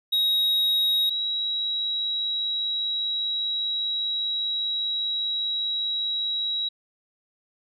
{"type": "tone pair in turn", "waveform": ["triangle", "sine"], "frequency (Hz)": [3796, 3865], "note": ["A#7", "B7"], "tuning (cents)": [31, -38], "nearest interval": "unison", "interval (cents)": 31, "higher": "second", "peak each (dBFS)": [-18, -24], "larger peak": "first", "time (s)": [[0.12, 1.1], [1.1, 6.69]], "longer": "second", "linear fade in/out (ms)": 10, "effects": []}